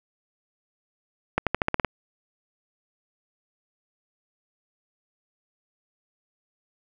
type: accelerating click train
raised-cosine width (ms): 0.5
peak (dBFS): -6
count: 8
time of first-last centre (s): 1.38-1.847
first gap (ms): 87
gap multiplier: 0.91
effects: none